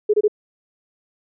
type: tone bursts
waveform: sine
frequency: 420.8 Hz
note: G#4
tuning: 23 cents sharp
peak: -12 dBFS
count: 3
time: 0.09-0.281 s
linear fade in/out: 10 ms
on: 47 ms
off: 25 ms
effects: none